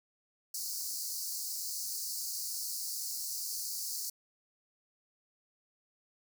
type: high-pass noise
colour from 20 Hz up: pink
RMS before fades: -38 dBFS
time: 0.54-4.1 s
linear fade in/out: 5 ms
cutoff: 4400 Hz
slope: 96 dB/octave
effects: none